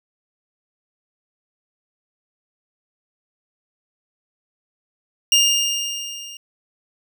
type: tone with level ramp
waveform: 25% pulse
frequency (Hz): 2818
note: F7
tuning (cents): +15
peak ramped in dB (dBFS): -7 to -31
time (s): 5.32-6.37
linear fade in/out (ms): 2
effects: none